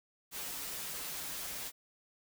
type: noise with comb filter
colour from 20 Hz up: white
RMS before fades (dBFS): -41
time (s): 0.31-1.72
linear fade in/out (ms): 50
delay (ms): 9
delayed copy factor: -0.55
effects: none